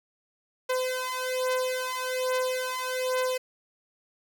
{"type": "beating tone pair", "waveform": "sawtooth", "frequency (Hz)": [510, 511.2], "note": ["C5", "C5"], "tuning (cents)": [-44, -40], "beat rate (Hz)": 1.2, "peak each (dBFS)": -26, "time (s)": [0.69, 3.38], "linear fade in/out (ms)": 10, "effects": []}